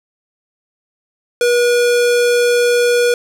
square tone, 482.6 Hz, B4, 40 cents flat, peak -11 dBFS, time 1.41-3.14 s, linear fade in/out 2 ms, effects low-pass 12000 Hz 12 dB/octave + 7-bit

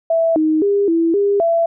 sine tone with pitch steps, 659 / 312.4 / 403.2 / 331.5 / 403.4 / 670 Hz, E5 / D#4 / G4 / E4 / G4 / E5, -1 / +7 / +49 / +10 / +50 / +28 cents, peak -12 dBFS, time 0.1-1.66 s, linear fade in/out 5 ms, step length 260 ms, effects none

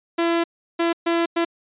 sawtooth tone bursts at uneven times, 337.1 Hz, E4, 39 cents sharp, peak -14 dBFS, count 4, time 0.18-0.44 / 0.79-0.93 / 1.06-1.26 / 1.36-1.45 s, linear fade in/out 10 ms, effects resampled to 8000 Hz

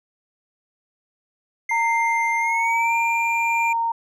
triangle tone with pitch glide, 2099 to 2383 Hz, C7 to D7, +5 to +25 cents, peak -20 dBFS, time 1.69-3.73 s, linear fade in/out 5 ms, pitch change +220 cents, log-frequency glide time 2.39-2.94 s
sine tone with tremolo, 922 Hz, A#5, 19 cents flat, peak -19 dBFS, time 1.71-3.92 s, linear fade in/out 5 ms, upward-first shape sine, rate 1.1 Hz, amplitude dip 25%
effects none

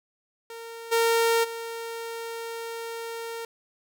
sawtooth tone with level steps, 459.9 Hz, A#4, 23 cents flat, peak -34 / -16 / -29 dBFS, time 0.5-3.45 s, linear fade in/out 2 ms, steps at 0.91 / 1.43 s, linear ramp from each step 20 ms, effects none

